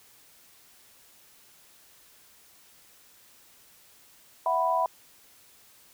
sine chord, E suspended second, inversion none, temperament just, 659.3 / 741.7 / 988.9 Hz, E5 / F#5 / B5, 0 / +4 / +2 cents, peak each -28 / -29 / -25 dBFS, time 4.46-4.86 s, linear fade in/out 2 ms, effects white hiss -57 dBFS RMS until 5.93 s

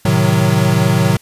square chord, A diminished seventh, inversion none, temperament equal, 110 / 130.81 / 155.56 / 185 Hz, A2 / C3 / Eb3 / Gb3, 0 / 0 / 0 / 0 cents, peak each -17 dBFS, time 0.05-1.17 s, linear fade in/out 5 ms, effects white hiss -50 dBFS RMS until 1.21 s + resampled to 32000 Hz

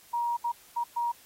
sine tone bursts at uneven times, 947 Hz, A#5, 27 cents sharp, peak -26 dBFS, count 4, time 0.13-0.37 / 0.44-0.52 / 0.76-0.84 / 0.96-1.12 s, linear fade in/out 10 ms, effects white hiss -56 dBFS RMS until 1.25 s + AAC 48 kbps

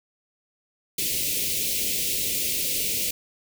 white band-stop noise, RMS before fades -26 dBFS, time 0.98-3.11 s, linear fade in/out 5 ms, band 550 to 2200 Hz, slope 48 dB/octave, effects none

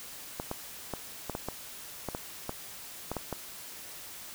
clicks, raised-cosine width 1 ms, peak -19 dBFS, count 12, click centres 0.399 / 0.514 / 0.937 / 1.297 / 1.351 / 1.486 / 2.087 / 2.149 / 2.494 / 3.116 / 3.167 / 3.327 s, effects white hiss -45 dBFS RMS until 4.34 s

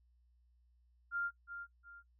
sine tone with echo, 1396.9 Hz, F6, in tune, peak -34 dBFS, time 1.11-1.31 s, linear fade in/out 50 ms, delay 360 ms, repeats 2, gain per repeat -9 dB, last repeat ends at 2.03 s, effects noise-tail reverb RT60 0.1 s tail -20 dB re dry + added 60 Hz sine -67 dBFS peak until 2.19 s

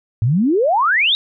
sine exponential sweep, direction up, 103.2 to 3870 Hz, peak -12 dBFS, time 0.22-1.15 s, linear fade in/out 0 ms, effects none

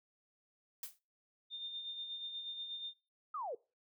blue noise with exponential decay, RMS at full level -40 dBFS, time 0.83-0.99 s, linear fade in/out 2 ms, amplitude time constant 33 ms
sine tone with tremolo, 3622 Hz, A7, 49 cents sharp, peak -39 dBFS, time 1.5-2.94 s, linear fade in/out 50 ms, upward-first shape sine, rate 8.3 Hz, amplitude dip 45%
sine linear sweep, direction down, 1300 to 415.3 Hz, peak -38 dBFS, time 3.34-3.55 s, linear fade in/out 5 ms
effects noise-tail reverb RT60 0.3 s tail -22 dB re dry

